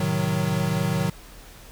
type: chord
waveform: square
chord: A diminished seventh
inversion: none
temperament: equal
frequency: 110 / 130.81 / 155.56 / 185 Hz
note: A2 / C3 / Eb3 / Gb3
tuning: 0 / 0 / 0 / 0 cents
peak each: -30 / -31 / -26 / -27 dBFS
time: 0-1.1 s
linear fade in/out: 5 ms
effects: added 41 Hz sine -46 dBFS peak until 1.71 s + pink hiss -47 dBFS RMS until 1.71 s